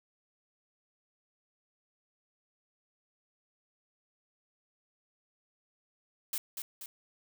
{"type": "noise with echo", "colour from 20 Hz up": "blue", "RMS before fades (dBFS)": -34, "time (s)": [6.33, 6.38], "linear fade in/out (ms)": 2, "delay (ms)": 240, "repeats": 2, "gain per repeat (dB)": -5, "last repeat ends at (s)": 6.86, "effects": []}